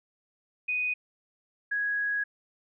sine tone pair in turn, 2489 / 1661.2 Hz, D#7 / G#6, 0 / 0 cents, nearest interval perfect fifth, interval 700 cents, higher first, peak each -26 dBFS, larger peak neither, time 0.68-0.94 / 1.71-2.24 s, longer second, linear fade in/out 10 ms, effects none

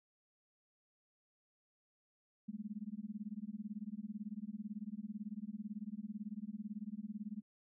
sine tone with tremolo, 210 Hz, G#3, 19 cents sharp, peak -38 dBFS, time 2.48-7.42 s, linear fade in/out 10 ms, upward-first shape sine, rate 18 Hz, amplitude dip 100%, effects none

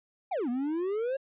triangle exponential two-way sweep, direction down then up, 839 to 235.1 to 554 Hz, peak -26 dBFS, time 0.31-1.17 s, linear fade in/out 10 ms, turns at 0.49 s, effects resampled to 8000 Hz

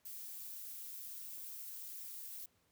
violet noise with amplitude modulation, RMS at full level -45 dBFS, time 0.05-2.46 s, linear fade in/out 5 ms, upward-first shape sine, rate 211 Hz, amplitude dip 60%, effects pink hiss -75 dBFS RMS until 2.71 s + high-pass 60 Hz 12 dB/octave

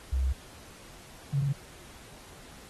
sine tone pair in turn, 65.7 / 139.21 Hz, C2 / C#3, +8 / +8 cents, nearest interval octave + minor second, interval 1300 cents, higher second, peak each -24 dBFS, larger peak neither, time 0.12-0.33 / 1.33-1.53 s, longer first, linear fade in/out 10 ms, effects pink hiss -51 dBFS RMS until 2.69 s + AAC 32 kbps

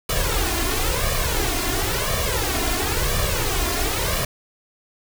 pink noise with flanger, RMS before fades -22 dBFS, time 0.09-4.25 s, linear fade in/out 5 ms, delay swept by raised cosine 1.7 to 2.9 ms, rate 0.97 Hz, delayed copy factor +0.75, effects none

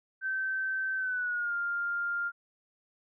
sine tone with pitch glide, 1545 to 1400.5 Hz, G6 to F6, -26 to +4 cents, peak -29 dBFS, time 0.21-2.32 s, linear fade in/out 50 ms, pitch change -170 cents, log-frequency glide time 0.96-1.55 s, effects none

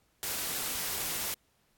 white noise, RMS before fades -34 dBFS, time 0.23-1.34 s, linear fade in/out 0 ms, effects pink hiss -71 dBFS RMS until 1.77 s + AAC 64 kbps

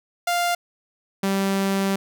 sawtooth tone pair in turn, 698.5 / 195.16 Hz, F5 / G3, 0 / -7 cents, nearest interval octave + minor seventh, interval 2207 cents, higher first, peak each -16 dBFS, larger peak neither, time 0.27-0.55 / 1.23-1.96 s, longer second, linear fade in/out 5 ms, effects none

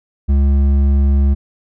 sine tone with hard clipping, 69.4 Hz, C#2, 3 cents sharp, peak -11 dBFS, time 0.28-1.35 s, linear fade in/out 20 ms, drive 7 dB, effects none

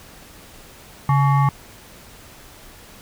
sine tone with frequency modulation, 138.59 Hz, C#3, in tune, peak -13 dBFS, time 1.09-1.49 s, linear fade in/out 2 ms, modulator 988 Hz, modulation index 0.76, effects pink hiss -44 dBFS RMS until 3.01 s

